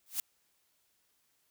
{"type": "noise with exponential growth", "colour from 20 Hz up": "blue", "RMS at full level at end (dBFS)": -29, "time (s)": [0.06, 0.2], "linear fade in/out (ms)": 1, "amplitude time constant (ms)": 30, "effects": ["white hiss -74 dBFS RMS until 1.5 s"]}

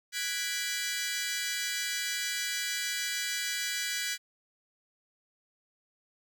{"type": "chord", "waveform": "15% pulse", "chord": "G# half-diminished seventh", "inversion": "third", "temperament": "equal", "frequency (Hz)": [1480, 1661.2, 1975.5, 2349], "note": ["F#6", "G#6", "B6", "D7"], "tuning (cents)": [0, 0, 0, 0], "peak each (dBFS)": [-32, -30, -29, -31], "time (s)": [0.12, 4.18], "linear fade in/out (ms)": 50, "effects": []}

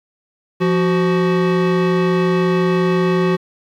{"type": "tone pair together", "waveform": "square", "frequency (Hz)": [173.6, 372.8], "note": ["F3", "F#4"], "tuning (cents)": [-10, 13], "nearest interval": "octave + minor second", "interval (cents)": 1323, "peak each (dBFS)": [-17, -17], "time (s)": [0.6, 3.37], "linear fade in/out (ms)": 20, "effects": ["low-pass 3000 Hz 12 dB/octave", "8-bit"]}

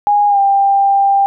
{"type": "tone with pitch glide", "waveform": "sine", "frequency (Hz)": [823, 792.7], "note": ["G#5", "G5"], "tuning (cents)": [-16, 19], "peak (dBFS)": -8, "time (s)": [0.07, 1.26], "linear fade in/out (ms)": 0, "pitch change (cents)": -65, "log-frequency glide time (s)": [0.28, 0.39], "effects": []}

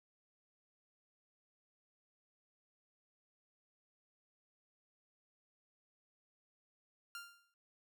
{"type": "tone with exponential decay", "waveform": "sawtooth", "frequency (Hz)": 1395, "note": "F6", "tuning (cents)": -2, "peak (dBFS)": -39, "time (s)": [7.15, 7.54], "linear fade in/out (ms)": 1, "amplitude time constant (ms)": 83, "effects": ["noise-tail reverb RT60 0.1 s tail -22 dB re dry"]}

